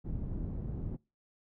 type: low-pass noise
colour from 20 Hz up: pink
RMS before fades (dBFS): -37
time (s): 0.04-0.97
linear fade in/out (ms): 20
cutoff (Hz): 220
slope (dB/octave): 12
effects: noise-tail reverb RT60 0.3 s tail -25 dB re dry